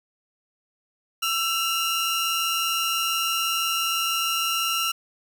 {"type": "tone pair together", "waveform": "sawtooth", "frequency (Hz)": [1339.8, 2839], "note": ["E6", "F7"], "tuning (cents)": [28, 28], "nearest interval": "octave + minor second", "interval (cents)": 1300, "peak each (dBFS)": -22, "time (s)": [1.22, 4.92], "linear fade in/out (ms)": 10, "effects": []}